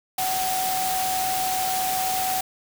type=tone in noise; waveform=sine; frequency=750 Hz; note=F#5; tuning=23 cents sharp; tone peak=-24 dBFS; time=0.18-2.41 s; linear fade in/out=5 ms; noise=white; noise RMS=-28 dBFS; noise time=0.18-2.41 s; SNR=+1 dB; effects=none